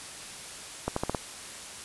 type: accelerating click train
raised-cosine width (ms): 1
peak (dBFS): -13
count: 5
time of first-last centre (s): 0.88-1.148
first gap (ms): 84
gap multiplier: 0.85
effects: white hiss -42 dBFS RMS until 1.84 s + resampled to 24000 Hz